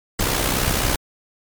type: noise with amplitude modulation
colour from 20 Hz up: pink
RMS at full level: -18 dBFS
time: 0.19-0.96 s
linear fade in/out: 5 ms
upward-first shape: sine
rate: 63.9 Hz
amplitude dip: 55%
effects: MP3 96 kbps